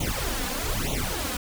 pink noise with flanger, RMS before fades -28 dBFS, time 0-1.37 s, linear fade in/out 5 ms, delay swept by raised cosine 0.29 to 4.09 ms, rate 1.1 Hz, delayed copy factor +0.9, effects none

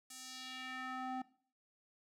square tone with band-pass filter sweep, 258 Hz, C4, 24 cents flat, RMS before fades -45 dBFS, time 0.1-1.22 s, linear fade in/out 5 ms, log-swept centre 8600 to 650 Hz, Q 1.5, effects noise-tail reverb RT60 0.5 s tail -18 dB re dry

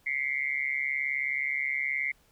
sine tone with amplitude modulation, 2113 Hz, C7, 16 cents sharp, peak -23 dBFS, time 0.06-2.12 s, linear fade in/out 10 ms, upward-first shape sine, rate 139 Hz, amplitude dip 100%, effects pink hiss -65 dBFS RMS until 2.31 s

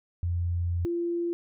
sine tone pair in turn, 86.8 / 343.3 Hz, F2 / F4, -10 / -30 cents, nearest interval 2 octaves, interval 2380 cents, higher second, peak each -25 / -26 dBFS, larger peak first, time 0.23-0.85 / 0.85-1.33 s, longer first, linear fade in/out 0 ms, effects none

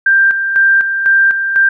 sine tone with tremolo, 1582 Hz, G6, 15 cents sharp, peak -6 dBFS, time 0.06-1.69 s, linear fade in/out 5 ms, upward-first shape square, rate 2 Hz, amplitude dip 55%, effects none

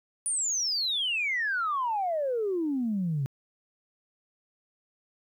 sine exponential sweep, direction down, 9530 to 130.81 Hz, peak -25 dBFS, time 0.26-3.26 s, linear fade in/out 0 ms, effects tanh soft clip ceiling -21 dBFS + 11-bit

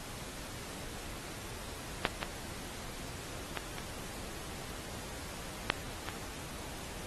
clicks, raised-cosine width 0.3 ms, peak -10 / -16 / -17 / -22 / -8 / -20 dBFS, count 6, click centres 2.052 / 2.229 / 3.573 / 3.784 / 5.701 / 6.087 s, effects pink hiss -45 dBFS RMS until 7.06 s + AAC 32 kbps

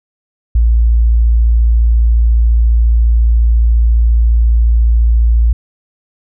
sine tone, 57.2 Hz, A#1, 32 cents flat, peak -6 dBFS, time 0.55-5.53 s, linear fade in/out 5 ms, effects none

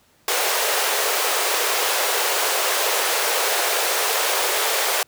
pink high-pass noise, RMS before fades -21 dBFS, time 0.28-5.03 s, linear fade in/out 2 ms, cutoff 410 Hz, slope 48 dB/octave, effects pink hiss -58 dBFS RMS until 5.07 s + high-pass 60 Hz 12 dB/octave

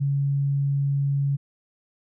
sine tone, 140 Hz, C#3, 18 cents sharp, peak -20 dBFS, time 0-1.37 s, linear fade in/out 20 ms, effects none

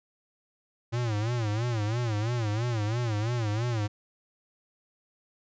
square tone with vibrato, 112.7 Hz, A2, 42 cents sharp, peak -27 dBFS, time 0.92-3.88 s, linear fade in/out 20 ms, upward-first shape sine, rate 3 Hz, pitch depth 150 cents each way, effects resampled to 16000 Hz

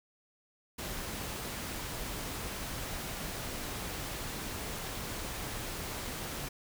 pink noise, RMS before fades -39 dBFS, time 0.78-6.49 s, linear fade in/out 10 ms, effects none

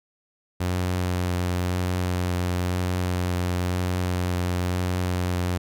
sawtooth tone with vibrato, 90 Hz, F#2, 47 cents flat, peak -19 dBFS, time 0.6-5.58 s, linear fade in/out 10 ms, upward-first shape sine, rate 0.99 Hz, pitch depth 11 cents each way, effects none

